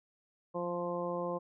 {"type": "harmonic tone with a mistuned harmonic", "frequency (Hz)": 174.61, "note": "F3", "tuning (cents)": 0, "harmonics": [1, 2, 3, 4, 5, 6], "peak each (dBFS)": [-41, -40, -36, -45, -44, -41], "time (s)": [0.54, 1.39], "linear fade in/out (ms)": 20, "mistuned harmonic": 1, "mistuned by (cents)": 19, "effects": []}